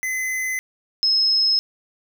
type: tone pair in turn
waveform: square / sine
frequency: 2037 / 5170 Hz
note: C7 / E8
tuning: -47 / -34 cents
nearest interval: octave + major third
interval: 1613 cents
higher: second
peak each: -23 / -15 dBFS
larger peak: second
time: 0.03-0.59 / 1.03-1.59 s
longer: neither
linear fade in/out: 0 ms
effects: 9-bit